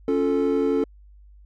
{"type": "chord", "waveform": "triangle", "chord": "Db augmented", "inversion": "none", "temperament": "equal", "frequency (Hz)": [277.2, 349.2, 440], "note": ["Db4", "F4", "A4"], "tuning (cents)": [0, 0, 0], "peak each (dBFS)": [-21, -25, -20], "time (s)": [0.08, 0.84], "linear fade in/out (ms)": 2, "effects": ["added 50 Hz sine -46 dBFS peak until 1.45 s"]}